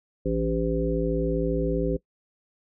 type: harmonic tone with a mistuned harmonic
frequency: 56.3 Hz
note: A1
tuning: 40 cents sharp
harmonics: 1 / 3 / 5 / 7 / 9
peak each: -29 / -29 / -29 / -29 / -29 dBFS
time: 0.25-1.97 s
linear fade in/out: 10 ms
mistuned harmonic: 3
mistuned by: -26 cents
effects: noise-tail reverb RT60 0.1 s tail -20 dB re dry